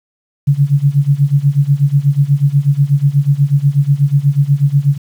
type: tone with tremolo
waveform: sine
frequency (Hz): 141.6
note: C#3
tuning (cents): +37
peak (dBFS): -5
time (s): 0.47-4.98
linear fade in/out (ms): 10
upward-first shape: sine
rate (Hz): 8.2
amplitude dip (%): 90
effects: 7-bit